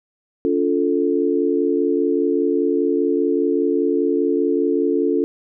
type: chord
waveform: sine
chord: Db augmented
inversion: none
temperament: equal with one note detuned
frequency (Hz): 284.2 / 349.2 / 440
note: Db4 / F4 / A4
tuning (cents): +43 / 0 / 0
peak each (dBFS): -20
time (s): 0.45-5.24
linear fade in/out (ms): 0
effects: none